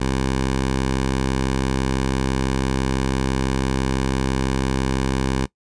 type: tone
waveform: 10% pulse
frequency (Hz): 66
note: C2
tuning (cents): +16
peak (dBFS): -11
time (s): 0-5.46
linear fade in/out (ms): 10
effects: noise-tail reverb RT60 0.1 s tail -20 dB re dry + resampled to 22050 Hz